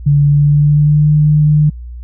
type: tone with pitch glide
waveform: sine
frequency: 144.1 to 150.74 Hz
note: D3 to D3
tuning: -33 to +45 cents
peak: -6 dBFS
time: 0.06-1.7 s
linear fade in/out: 10 ms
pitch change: +78 cents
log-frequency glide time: 0.21-1.12 s
effects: added 60 Hz sine -25 dBFS peak until 2.03 s